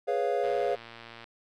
triangle chord, C# dominant seventh, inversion second, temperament equal, 415.3 / 493.9 / 554.4 / 698.5 Hz, G#4 / B4 / C#5 / E#5, 0 / 0 / 0 / 0 cents, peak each -29 dBFS, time 0.07-0.76 s, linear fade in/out 20 ms
click train, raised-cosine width 0.3 ms, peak -29 dBFS, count 94, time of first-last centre 0.44-1.242 s, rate 116 Hz
effects none

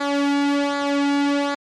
sawtooth tone with flanger, 283.9 Hz, C#4, 41 cents sharp, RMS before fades -20 dBFS, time 0-1.55 s, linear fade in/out 10 ms, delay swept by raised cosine 0.35 to 1.95 ms, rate 1.3 Hz, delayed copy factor -0.7, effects low-pass 5000 Hz 12 dB/octave + MP3 64 kbps

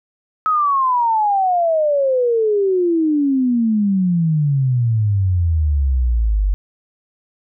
sine exponential sweep, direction down, 1288 to 47 Hz, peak -13 dBFS, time 0.46-6.54 s, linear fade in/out 0 ms, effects none

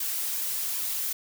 blue noise with flanger, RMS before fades -30 dBFS, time 0-1.13 s, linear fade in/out 5 ms, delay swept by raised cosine 1.4 to 4.3 ms, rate 2.6 Hz, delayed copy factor -0.5, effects none

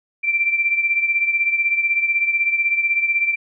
sine beating tone pair, 2349 / 2365 Hz, D7 / D7, 0 / +12 cents, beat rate 16 Hz, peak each -17 / -23 dBFS, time 0.23-3.36 s, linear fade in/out 20 ms, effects none

